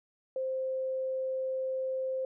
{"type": "tone", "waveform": "sine", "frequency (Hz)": 523.3, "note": "C5", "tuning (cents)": 0, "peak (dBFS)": -30, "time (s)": [0.36, 2.25], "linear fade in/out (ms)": 2, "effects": []}